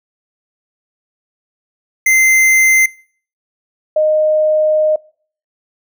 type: tone pair in turn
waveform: square / sine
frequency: 2076 / 617.2 Hz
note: C7 / D#5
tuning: -14 / -14 cents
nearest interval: octave + major sixth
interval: 2100 cents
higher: first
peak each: -9 dBFS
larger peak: neither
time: 2.06-2.86 / 3.96-4.96 s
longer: second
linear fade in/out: 5 ms
effects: noise-tail reverb RT60 0.5 s tail -25 dB re dry